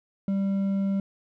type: tone with hard clipping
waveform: triangle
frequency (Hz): 196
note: G3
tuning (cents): 0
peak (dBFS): -24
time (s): 0.28-1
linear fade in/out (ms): 2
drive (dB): 7
effects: none